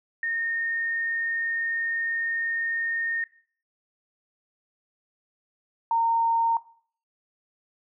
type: tone pair in turn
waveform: sine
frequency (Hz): 1837 / 918.5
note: A#6 / A#5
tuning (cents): -26 / -26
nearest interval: octave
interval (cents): 1200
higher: first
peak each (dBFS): -25 / -20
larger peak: second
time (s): 0.23-3.24 / 5.91-6.57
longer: first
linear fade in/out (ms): 2
effects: noise-tail reverb RT60 0.5 s tail -19 dB re dry